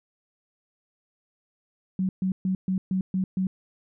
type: tone bursts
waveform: sine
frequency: 187.8 Hz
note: F#3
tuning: 26 cents sharp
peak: -22 dBFS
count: 7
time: 1.99-3.47 s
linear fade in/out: 2 ms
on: 100 ms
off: 130 ms
effects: none